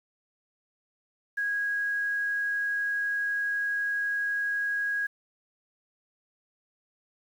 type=tone with quantisation; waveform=sine; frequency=1648 Hz; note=G#6; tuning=14 cents flat; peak=-26 dBFS; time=1.37-5.07 s; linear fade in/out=10 ms; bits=9; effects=none